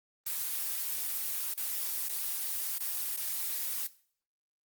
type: noise with dropouts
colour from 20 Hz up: blue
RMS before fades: -34 dBFS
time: 0.26-3.87 s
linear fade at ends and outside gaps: 5 ms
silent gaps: 1.54-1.575 / 2.087-2.094 / 2.785-2.802 / 3.166-3.171 s
effects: noise-tail reverb RT60 0.5 s tail -18 dB re dry + Opus 24 kbps